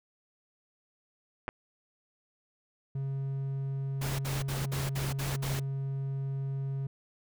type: clicks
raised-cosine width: 0.5 ms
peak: -19 dBFS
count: 2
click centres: 1.481 / 1.489 s
type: tone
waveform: triangle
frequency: 136.3 Hz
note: C#3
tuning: 29 cents flat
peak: -29 dBFS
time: 2.95-6.87 s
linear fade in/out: 5 ms
type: noise bursts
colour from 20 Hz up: pink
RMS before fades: -37 dBFS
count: 7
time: 4.01-5.6 s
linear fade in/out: 10 ms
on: 180 ms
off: 55 ms
effects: none